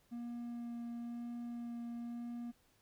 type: tone with vibrato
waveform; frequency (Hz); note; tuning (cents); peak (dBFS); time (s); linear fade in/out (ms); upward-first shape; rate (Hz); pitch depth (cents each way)
triangle; 236.9; A#3; +28; -39; 0.11-2.52; 20; sine; 1; 9
effects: pink hiss -72 dBFS RMS until 2.81 s